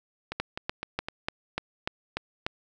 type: two click trains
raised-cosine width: 0.3 ms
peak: -17 / -12 dBFS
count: 4 / 8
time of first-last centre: 0.32-1.085 / 0.4-2.465 s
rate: 3.92 / 3.39 Hz
effects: none